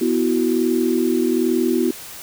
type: chord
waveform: sine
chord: B suspended fourth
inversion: none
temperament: just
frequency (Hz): 246.9 / 329.3 / 370.4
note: B3 / E4 / F#4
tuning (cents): 0 / -2 / +2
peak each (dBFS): -20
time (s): 0.01-1.91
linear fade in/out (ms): 5
effects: white hiss -36 dBFS RMS until 2.22 s